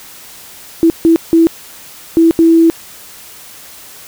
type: tone bursts at uneven times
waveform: sine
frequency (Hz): 329.6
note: E4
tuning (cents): 0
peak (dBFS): -4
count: 5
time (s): 0.83-0.9 / 1.05-1.16 / 1.33-1.47 / 2.17-2.31 / 2.39-2.7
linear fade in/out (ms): 0
effects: white hiss -35 dBFS RMS until 4.07 s